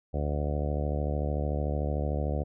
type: harmonic tone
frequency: 73.42 Hz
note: D2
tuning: in tune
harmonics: 1 / 2 / 3 / 4 / 5 / 6 / 7 / 8 / 9 / 10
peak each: -29 / -34 / -39 / -40 / -42 / -41 / -38 / -39 / -43 / -43 dBFS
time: 0.13-2.44 s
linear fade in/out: 20 ms
effects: none